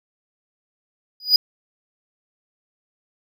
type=tone with exponential growth; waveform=triangle; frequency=4932 Hz; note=D#8; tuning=16 cents flat; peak=-5 dBFS; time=1.2-1.36 s; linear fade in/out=2 ms; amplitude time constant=34 ms; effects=none